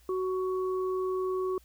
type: tone pair together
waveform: sine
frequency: 372.8 / 1117 Hz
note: F#4 / C#6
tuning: +13 / +13 cents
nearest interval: octave + perfect fifth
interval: 1900 cents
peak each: -28 / -37 dBFS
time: 0.09-1.58 s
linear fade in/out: 2 ms
effects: added 60 Hz sine -58 dBFS peak until 1.64 s + white hiss -64 dBFS RMS until 1.64 s